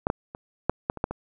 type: clicks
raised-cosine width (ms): 1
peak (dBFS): -9 / -9 / -23 / -6 / -9 / -22 / -9 / -17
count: 8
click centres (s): 0.069 / 0.101 / 0.349 / 0.696 / 0.899 / 0.973 / 1.041 / 1.11
effects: none